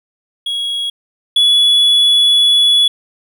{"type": "tone pair in turn", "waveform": "triangle", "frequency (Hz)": [3322, 3404], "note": ["G#7", "G#7"], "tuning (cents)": [0, 42], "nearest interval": "unison", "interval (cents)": 42, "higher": "second", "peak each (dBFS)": [-15, -6], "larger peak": "second", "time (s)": [[0.46, 0.9], [1.36, 2.88]], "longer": "second", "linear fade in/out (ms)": 5, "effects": []}